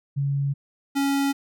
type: tone pair in turn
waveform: sine / square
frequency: 140 / 277.9 Hz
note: C#3 / C#4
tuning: +18 / +4 cents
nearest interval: octave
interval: 1186 cents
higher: second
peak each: -21 dBFS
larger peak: neither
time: 0.16-0.54 / 0.95-1.33 s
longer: neither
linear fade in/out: 20 ms
effects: none